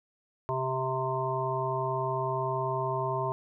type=harmonic tone; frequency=130.81 Hz; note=C3; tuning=in tune; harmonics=1 / 3 / 5 / 7 / 8; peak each=-34 / -34 / -34 / -34 / -34 dBFS; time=0.49-3.32 s; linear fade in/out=0 ms; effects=none